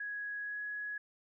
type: tone with pitch glide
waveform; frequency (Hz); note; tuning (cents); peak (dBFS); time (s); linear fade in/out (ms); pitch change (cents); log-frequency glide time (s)
sine; 1666 to 1678.6; G#6 to G#6; +5 to +18; -37; 0-0.98; 5; +13; 0.41-0.61
effects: none